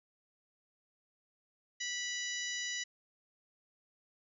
harmonic tone, 982 Hz, B5, 10 cents flat, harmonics 2 / 3 / 4 / 5 / 6 / 7, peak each -40 / -43 / -44 / -48 / -42 / -46 dBFS, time 1.8-2.84 s, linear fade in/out 10 ms, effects none

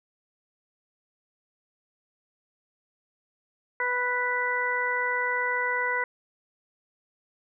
harmonic tone, 493.9 Hz, B4, in tune, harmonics 1 / 2 / 3 / 4, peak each -33 / -30 / -30 / -28 dBFS, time 3.8-6.04 s, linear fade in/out 2 ms, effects none

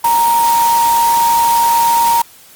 sine tone in noise, 932.3 Hz, A#5, in tune, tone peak -9 dBFS, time 0.04-2.22 s, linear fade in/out 5 ms, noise white, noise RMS -21 dBFS, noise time 0.04-2.22 s, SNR +9 dB, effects white hiss -42 dBFS RMS until 2.55 s + Opus 32 kbps

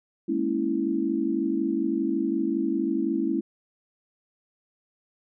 sine chord, A# half-diminished seventh, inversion third, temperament equal, 207.7 / 233.1 / 277.2 / 329.6 Hz, G#3 / A#3 / C#4 / E4, 0 / 0 / 0 / 0 cents, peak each -31 / -31 / -28 / -26 dBFS, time 0.28-3.41 s, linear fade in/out 10 ms, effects none

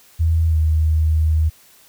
sine tone with pitch glide, 81.5 to 78.63 Hz, E2 to D#2, -19 to +19 cents, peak -13 dBFS, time 0.19-1.5 s, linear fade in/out 20 ms, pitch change -62 cents, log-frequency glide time 0.48-0.56 s, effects white hiss -50 dBFS RMS until 1.88 s

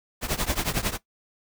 pink noise with tremolo, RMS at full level -23 dBFS, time 0.21-0.98 s, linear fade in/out 50 ms, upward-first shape triangle, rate 11 Hz, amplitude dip 95%, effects noise-tail reverb RT60 0.1 s tail -17 dB re dry

